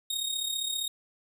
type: tone with amplitude modulation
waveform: sawtooth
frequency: 3729 Hz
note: A#7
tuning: in tune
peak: -24 dBFS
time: 0.1-0.88 s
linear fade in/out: 5 ms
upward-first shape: sine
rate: 35.1 Hz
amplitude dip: 60%
effects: none